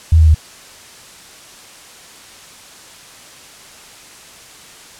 sine tone with pitch steps, 81 / 79.33 / 77.7 Hz, E2 / D#2 / D#2, -30 / +34 / -2 cents, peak -5 dBFS, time 0.12-0.345 s, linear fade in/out 5 ms, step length 75 ms, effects white hiss -39 dBFS RMS until 4.99 s + low-pass 9000 Hz 12 dB/octave

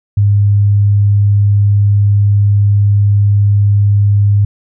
sine tone, 101.9 Hz, G#2, 32 cents flat, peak -6 dBFS, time 0.17-4.45 s, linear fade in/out 5 ms, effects none

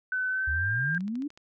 sine tone with pitch glide, 1512 to 1599.1 Hz, F#6 to G6, +37 to +34 cents, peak -26 dBFS, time 0.12-0.98 s, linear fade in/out 2 ms, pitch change +97 cents, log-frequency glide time 0.29-0.72 s
sine exponential sweep, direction up, 69 to 303 Hz, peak -29 dBFS, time 0.47-1.28 s, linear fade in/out 10 ms
clicks, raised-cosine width 0.2 ms, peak -33 dBFS, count 7, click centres 0.948 / 1.007 / 1.08 / 1.155 / 1.222 / 1.304 / 1.375 s
effects none

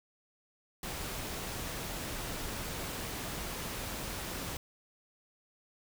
pink noise, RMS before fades -39 dBFS, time 0.83-4.57 s, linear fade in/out 2 ms, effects none

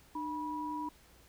sine tone pair together, 301.8 / 973.5 Hz, D4 / B5, +47 / -25 cents, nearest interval octave + minor sixth, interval 2028 cents, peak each -39 / -37 dBFS, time 0.15-0.89 s, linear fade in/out 5 ms, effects added 60 Hz sine -65 dBFS peak until 1.28 s + pink hiss -62 dBFS RMS until 1.28 s

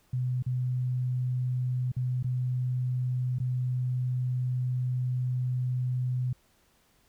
sine tone with dropouts, 126 Hz, B2, 35 cents sharp, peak -26 dBFS, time 0.13-6.33 s, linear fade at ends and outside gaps 5 ms, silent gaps 0.425-0.463 / 1.918-1.965 / 2.228-2.243 / 3.386-3.4 s, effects pink hiss -66 dBFS RMS until 7.08 s

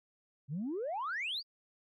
sine exponential sweep, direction up, 129.4 to 4895 Hz, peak -33 dBFS, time 0.48-1.43 s, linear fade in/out 50 ms, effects tanh soft clip ceiling -31 dBFS + AAC 48 kbps

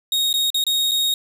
40% pulse tone with dropouts, 3745 Hz, A#7, 7 cents sharp, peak -16 dBFS, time 0.12-1.14 s, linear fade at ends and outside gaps 2 ms, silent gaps 0.329-0.339 / 0.503-0.544 / 0.64-0.666 / 0.912-0.916 s, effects none

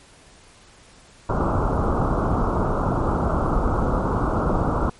pink low-pass noise, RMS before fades -21 dBFS, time 1.29-4.9 s, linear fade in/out 5 ms, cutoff 1400 Hz, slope 96 dB/octave, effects pink hiss -50 dBFS RMS until 4.99 s + MP3 48 kbps

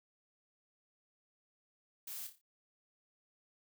blue noise with echo, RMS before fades -45 dBFS, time 2.07-2.27 s, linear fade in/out 5 ms, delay 29 ms, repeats 5, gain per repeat -7 dB, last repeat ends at 2.415 s, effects none

